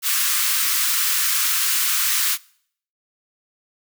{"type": "high-pass noise", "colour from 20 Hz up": "white", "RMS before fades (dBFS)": -20, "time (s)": [0.02, 2.38], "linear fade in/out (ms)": 50, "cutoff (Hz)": 1100, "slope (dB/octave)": 48, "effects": ["noise-tail reverb RT60 0.6 s tail -23 dB re dry"]}